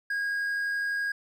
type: tone with amplitude modulation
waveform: triangle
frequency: 1636 Hz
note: G#6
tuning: 26 cents flat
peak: -24 dBFS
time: 0.1-1.12 s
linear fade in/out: 5 ms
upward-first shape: sine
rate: 91.9 Hz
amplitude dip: 25%
effects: none